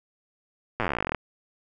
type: slowing click train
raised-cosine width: 0.5 ms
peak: -11 dBFS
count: 23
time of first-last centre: 0.8-1.147 s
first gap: 8 ms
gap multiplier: 1.06
effects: none